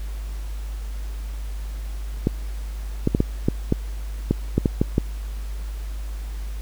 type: clicks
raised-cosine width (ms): 3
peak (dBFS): -4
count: 11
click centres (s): 2.271 / 3.074 / 3.149 / 3.204 / 3.485 / 3.724 / 4.31 / 4.58 / 4.658 / 4.815 / 4.981
effects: added 51 Hz sine -27 dBFS peak until 6.61 s + pink hiss -46 dBFS RMS until 6.61 s